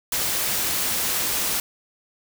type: noise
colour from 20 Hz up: white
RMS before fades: -24 dBFS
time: 0.12-1.6 s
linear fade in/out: 2 ms
effects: none